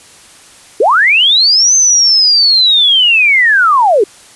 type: linear two-way sweep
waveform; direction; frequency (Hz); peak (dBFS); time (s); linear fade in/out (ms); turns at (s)
sine; up then down; 366.8 to 6272 to 366.8; -5; 0.8-4.04; 5; 1.75
effects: white hiss -39 dBFS RMS until 4.35 s + resampled to 24000 Hz